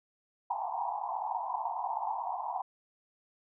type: band-pass noise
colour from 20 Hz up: white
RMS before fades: -35 dBFS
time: 0.5-2.62 s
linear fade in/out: 5 ms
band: 710 to 1000 Hz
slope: 96 dB/octave
effects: none